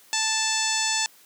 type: harmonic tone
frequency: 880 Hz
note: A5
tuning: in tune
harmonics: 1 / 2 / 3 / 4 / 5 / 6 / 7 / 8 / 9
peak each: -31 / -31 / -31 / -31 / -31 / -31 / -31 / -31 / -31 dBFS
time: 0.13-1.06 s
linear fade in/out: 0 ms
effects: white hiss -54 dBFS RMS until 1.25 s + high-pass 200 Hz 12 dB/octave